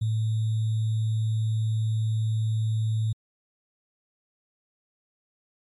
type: tone with sample-and-hold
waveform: sine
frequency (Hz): 110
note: A2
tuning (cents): 0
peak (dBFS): -22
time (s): 0.01-3.13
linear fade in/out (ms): 10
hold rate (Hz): 3675
effects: MP3 48 kbps